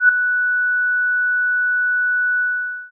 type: tone with ADSR envelope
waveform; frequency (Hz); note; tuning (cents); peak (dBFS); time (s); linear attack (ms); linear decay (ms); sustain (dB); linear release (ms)
sine; 1480; F#6; 0; -5; 0-2.91; 90; 4; -10; 510
effects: none